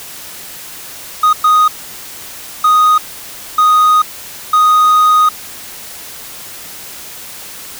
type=tone bursts at uneven times; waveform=triangle; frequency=1244.5 Hz; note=D#6; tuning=in tune; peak=-4 dBFS; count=5; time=1.23-1.33 / 1.44-1.68 / 2.64-2.98 / 3.58-4.02 / 4.53-5.29 s; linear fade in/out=5 ms; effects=white hiss -30 dBFS RMS until 7.79 s